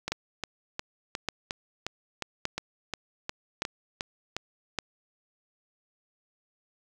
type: two click trains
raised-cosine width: 0.2 ms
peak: -14 / -11 dBFS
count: 13 / 5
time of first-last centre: 0.08-4.366 / 0.12-4.787 s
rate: 2.8 / 0.857 Hz
effects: 7-bit